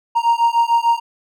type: beating tone pair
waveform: triangle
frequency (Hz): 929 / 935.7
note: A#5 / A#5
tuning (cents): -6 / +6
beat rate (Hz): 6.7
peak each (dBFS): -14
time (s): 0.15-1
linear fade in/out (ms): 20
effects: none